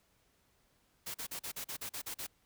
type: noise bursts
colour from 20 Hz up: white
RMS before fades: -41 dBFS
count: 10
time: 1.06-2.269 s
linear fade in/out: 10 ms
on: 84 ms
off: 41 ms
effects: pink hiss -72 dBFS RMS until 2.45 s